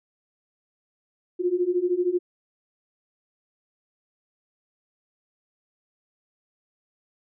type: beating tone pair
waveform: sine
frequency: 349.2 / 362.2 Hz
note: F4 / F#4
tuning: 0 / -37 cents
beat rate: 13 Hz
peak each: -25 / -23 dBFS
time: 1.39-2.19 s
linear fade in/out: 20 ms
effects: none